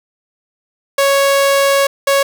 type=tone pair in turn; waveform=sawtooth; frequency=554.4 / 554.4 Hz; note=C#5 / C#5; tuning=0 / 0 cents; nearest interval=unison; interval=0 cents; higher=neither; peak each=-6 dBFS; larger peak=neither; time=0.98-1.87 / 2.07-2.23 s; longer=first; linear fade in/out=5 ms; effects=none